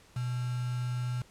sine tone with quantisation, 123.47 Hz, B2, in tune, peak -30 dBFS, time 0.16-1.22 s, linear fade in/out 5 ms, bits 7, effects pink hiss -59 dBFS RMS until 1.3 s + low-pass 10000 Hz 12 dB/octave

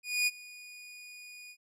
sawtooth tone with ADSR envelope, 2458 Hz, D#7, 22 cents flat, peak -21 dBFS, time 0.03-1.57 s, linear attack 240 ms, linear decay 32 ms, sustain -22 dB, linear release 66 ms, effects low-pass 12000 Hz 12 dB/octave

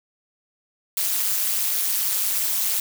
blue noise with amplitude modulation, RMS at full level -19 dBFS, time 0.97-2.8 s, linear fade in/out 2 ms, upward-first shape sine, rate 201 Hz, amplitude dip 95%, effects none

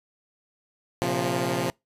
10% pulse chord, Bb suspended second, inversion none, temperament equal with one note detuned, 116.54 / 134.03 / 174.61 Hz, Bb2 / C3 / F3, 0 / +42 / 0 cents, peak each -23 / -20 / -20 dBFS, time 1.02-1.7 s, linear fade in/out 0 ms, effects noise-tail reverb RT60 0.2 s tail -26 dB re dry + resampled to 32000 Hz

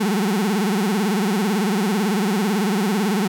35% pulse tone with vibrato, 201.9 Hz, G#3, 49 cents flat, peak -16 dBFS, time 0-3.28 s, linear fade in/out 10 ms, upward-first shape sine, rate 18 Hz, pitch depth 180 cents each way, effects none

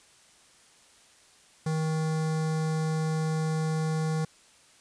square tone with notch filter, 157.9 Hz, D#3, 26 cents sharp, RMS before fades -28 dBFS, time 1.66-4.25 s, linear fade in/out 5 ms, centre 2800 Hz, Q 1.2, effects white hiss -58 dBFS RMS until 4.8 s + resampled to 22050 Hz

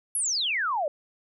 sine exponential sweep, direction down, 11460 to 554.4 Hz, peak -24 dBFS, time 0.15-0.88 s, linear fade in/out 2 ms, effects none

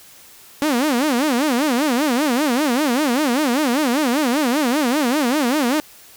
sawtooth tone with vibrato, 270.3 Hz, C#4, 44 cents flat, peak -12 dBFS, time 0.62-5.8 s, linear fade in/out 0 ms, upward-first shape sine, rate 5.1 Hz, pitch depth 250 cents each way, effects white hiss -45 dBFS RMS until 6.16 s

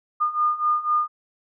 sine beating tone pair, 1214 / 1218 Hz, D#6 / D#6, -43 / -37 cents, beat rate 4 Hz, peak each -24 / -21 dBFS, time 0.2-1.08 s, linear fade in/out 20 ms, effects none

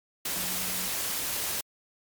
sine tone in noise, 183.6 Hz, F#3, 13 cents flat, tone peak -42 dBFS, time 0.36-0.88 s, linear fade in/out 5 ms, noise white, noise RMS -31 dBFS, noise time 0.25-1.61 s, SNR -14 dB, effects MP3 96 kbps

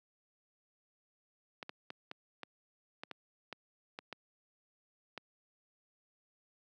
clicks, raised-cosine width 0.3 ms, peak -26 dBFS, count 11, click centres 1.628 / 1.694 / 1.904 / 2.114 / 2.433 / 3.035 / 3.113 / 3.527 / 3.989 / 4.127 / 5.177 s, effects high-pass 200 Hz 12 dB/octave

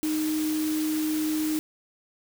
sine tone in noise, 309.6 Hz, D#4, 9 cents flat, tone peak -24 dBFS, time 0.03-1.59 s, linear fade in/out 0 ms, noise white, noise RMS -36 dBFS, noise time 0.03-1.59 s, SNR +9 dB, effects none

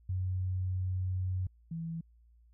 sine tone pair in turn, 92.5 / 164.82 Hz, F#2 / E3, 0 / 0 cents, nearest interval minor seventh, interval 1000 cents, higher second, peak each -30 / -35 dBFS, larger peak first, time 0.09-1.47 / 1.71-2.01 s, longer first, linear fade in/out 5 ms, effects added 58 Hz sine -59 dBFS peak until 2.53 s

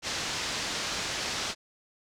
white low-pass noise, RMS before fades -33 dBFS, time 0.02-1.55 s, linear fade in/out 50 ms, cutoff 6200 Hz, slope 24 dB/octave, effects none

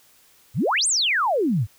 sine exponential two-way sweep, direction up then down, 90.6 to 9200 to 90.6 Hz, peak -18 dBFS, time 0.54-1.67 s, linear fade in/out 50 ms, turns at 0.87 s, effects white hiss -56 dBFS RMS until 1.78 s

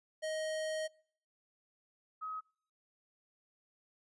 square / sine tone pair in turn, 627 / 1270 Hz, D#5 / D#6, +13 / +35 cents, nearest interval octave, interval 1222 cents, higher second, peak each -36 / -38 dBFS, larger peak first, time 0.22-0.88 / 2.21-2.41 s, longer first, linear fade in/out 20 ms, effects noise-tail reverb RT60 0.6 s tail -26 dB re dry + resampled to 24000 Hz

